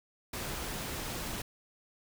pink noise, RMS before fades -38 dBFS, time 0.33-1.42 s, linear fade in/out 5 ms, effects none

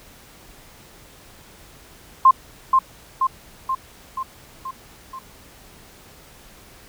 sine tone with echo, 1054 Hz, C6, 12 cents sharp, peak -7 dBFS, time 2.25-2.31 s, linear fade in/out 5 ms, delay 480 ms, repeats 6, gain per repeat -4 dB, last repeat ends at 5.19 s, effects pink hiss -47 dBFS RMS until 6.88 s

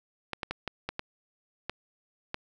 clicks, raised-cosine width 0.3 ms, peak -16 dBFS, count 8, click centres 0.333 / 0.432 / 0.51 / 0.677 / 0.89 / 0.994 / 1.696 / 2.344 s, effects none

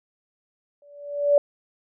sine tone with exponential growth, 577 Hz, D5, 31 cents flat, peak -11 dBFS, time 0.82-1.38 s, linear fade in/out 2 ms, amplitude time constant 120 ms, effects none

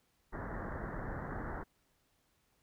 pink low-pass noise, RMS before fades -41 dBFS, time 0.32-1.64 s, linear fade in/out 20 ms, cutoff 1900 Hz, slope 96 dB/octave, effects pink hiss -75 dBFS RMS until 2.62 s

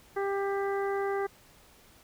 harmonic tone, 396 Hz, G4, 18 cents sharp, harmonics 1 / 2 / 3 / 4 / 5, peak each -29 / -35 / -39 / -41 / -43 dBFS, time 0.16-1.27 s, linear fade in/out 10 ms, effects pink hiss -58 dBFS RMS until 2.03 s

